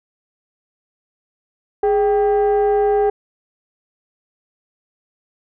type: tone pair together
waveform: sine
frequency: 415.3 / 784 Hz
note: G#4 / G5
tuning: 0 / 0 cents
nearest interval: major seventh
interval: 1100 cents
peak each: -12 / -17 dBFS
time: 1.83-3.1 s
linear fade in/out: 5 ms
effects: tanh soft clip ceiling -10 dBFS